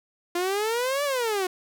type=exponential two-way sweep; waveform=sawtooth; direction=up then down; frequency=344.2 to 587 to 358.7 Hz; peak=-20 dBFS; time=0.35-1.47 s; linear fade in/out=5 ms; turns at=1.04 s; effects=none